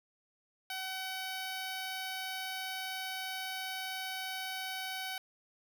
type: tone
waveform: 10% pulse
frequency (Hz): 757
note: F#5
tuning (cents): +39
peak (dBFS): -29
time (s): 0.7-5.18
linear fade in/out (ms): 2
effects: none